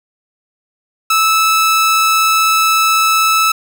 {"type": "tone", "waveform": "sawtooth", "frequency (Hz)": 1309, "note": "E6", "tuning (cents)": -13, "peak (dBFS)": -6, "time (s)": [1.1, 3.52], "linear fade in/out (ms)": 5, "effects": []}